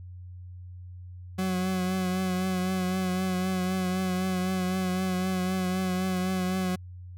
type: tone with vibrato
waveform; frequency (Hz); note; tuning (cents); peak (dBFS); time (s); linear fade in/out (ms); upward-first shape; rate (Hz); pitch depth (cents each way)
40% pulse; 185; F#3; 0; -25; 1.38-6.76; 10; triangle; 3.9; 36
effects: added 90 Hz sine -40 dBFS peak until 7.17 s